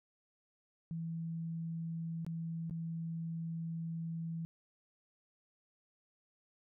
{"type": "tone with dropouts", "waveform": "sine", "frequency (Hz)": 164.81, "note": "E3", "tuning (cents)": 0, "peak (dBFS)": -37, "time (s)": [0.91, 4.45], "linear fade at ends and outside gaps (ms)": 0, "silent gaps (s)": [[2.248, 2.265], [2.697, 2.709]], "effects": []}